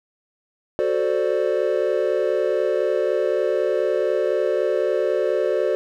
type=chord; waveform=triangle; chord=D dominant seventh; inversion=first; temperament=equal; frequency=370 / 440 / 523.3 / 587.3 Hz; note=F#4 / A4 / C5 / D5; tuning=0 / 0 / 0 / 0 cents; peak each=-22 dBFS; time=0.79-5.75 s; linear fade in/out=0 ms; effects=none